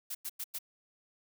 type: noise bursts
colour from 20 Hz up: blue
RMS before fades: -38 dBFS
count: 4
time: 0.1-0.588 s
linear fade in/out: 10 ms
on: 50 ms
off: 96 ms
effects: none